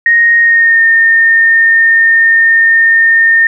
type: tone with pitch glide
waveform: sine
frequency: 1864.7 to 1824.2 Hz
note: A#6 to A#6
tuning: 0 to -38 cents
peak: -4 dBFS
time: 0.06-3.47 s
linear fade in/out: 2 ms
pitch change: -38 cents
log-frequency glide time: 0.4-0.83 s
effects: none